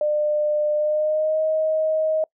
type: tone with pitch glide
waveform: sine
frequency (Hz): 600 to 628.4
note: D5 to D#5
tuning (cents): +37 to +17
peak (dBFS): -18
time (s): 0.01-2.24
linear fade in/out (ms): 2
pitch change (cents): +80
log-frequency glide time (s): 0.75-1.41
effects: noise-tail reverb RT60 0.1 s tail -25 dB re dry